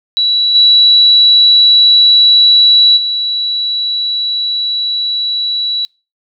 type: tone with level steps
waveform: sine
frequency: 3926 Hz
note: B7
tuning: 11 cents flat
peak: -9 / -4 / -13 dBFS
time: 0.17-5.85 s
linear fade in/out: 0 ms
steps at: 0.54 / 2.96 s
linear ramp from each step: 20 ms
effects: noise-tail reverb RT60 0.3 s tail -25 dB re dry